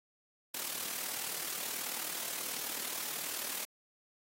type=noise with amplitude modulation; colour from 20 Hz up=white; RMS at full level=-36 dBFS; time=0.54-3.65 s; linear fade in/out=5 ms; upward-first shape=sine; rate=38.6 Hz; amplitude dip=60%; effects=high-pass 200 Hz 12 dB/octave + AAC 48 kbps